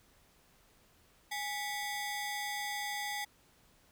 sawtooth ring-modulated tone, 1396.9 Hz, F6, in tune, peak -29 dBFS, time 1.31-3.25 s, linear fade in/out 10 ms, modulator 572 Hz, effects pink hiss -66 dBFS RMS until 3.91 s

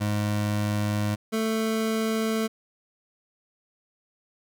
25% pulse tone pair in turn, 104.5 / 221.4 Hz, G#2 / A3, +11 / +11 cents, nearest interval octave + minor second, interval 1300 cents, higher second, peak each -20 dBFS, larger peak neither, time 0-1.16 / 1.32-2.48 s, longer neither, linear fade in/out 20 ms, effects none

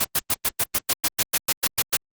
white noise bursts, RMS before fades -20 dBFS, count 14, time 0-1.972 s, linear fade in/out 10 ms, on 48 ms, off 100 ms, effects Opus 24 kbps

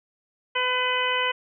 harmonic tone, 503 Hz, B4, 32 cents sharp, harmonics 1 / 2 / 3 / 4 / 5 / 6, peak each -30 / -27 / -30 / -29 / -30 / -28 dBFS, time 0.55-1.32 s, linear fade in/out 10 ms, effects none

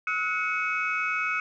sine tone cluster, 1286 / 1462 / 2225 / 2549 Hz, E6 / F#6 / C#7 / D#7, -43 / -21 / +6 / +41 cents, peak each -30 dBFS, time 0.07-1.4 s, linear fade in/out 2 ms, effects tanh soft clip ceiling -17 dBFS

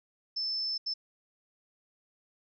sine tone bursts at uneven times, 5274 Hz, E8, in tune, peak -30 dBFS, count 2, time 0.36-0.78 / 0.86-0.94 s, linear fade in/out 10 ms, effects none

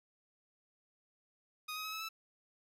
15% pulse tone with pitch steps, 1244.5 / 1261.9 / 1279.5 / 1297.3 / 1315.5 Hz, D#6 / D#6 / D#6 / E6 / E6, 0 / +24 / +48 / -28 / -4 cents, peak -33 dBFS, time 1.68-2.09 s, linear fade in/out 10 ms, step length 82 ms, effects none

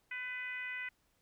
sine tone with frequency modulation, 2000 Hz, B6, 21 cents sharp, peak -38 dBFS, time 0.11-0.89 s, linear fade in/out 5 ms, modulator 494 Hz, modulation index 1, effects pink hiss -75 dBFS RMS until 1.21 s

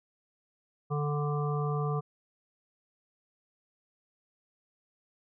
harmonic tone, 146.83 Hz, D3, in tune, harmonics 1 / 3 / 5 / 7 / 8, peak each -29 / -35 / -40 / -43 / -38 dBFS, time 0.9-2.01 s, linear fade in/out 20 ms, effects none

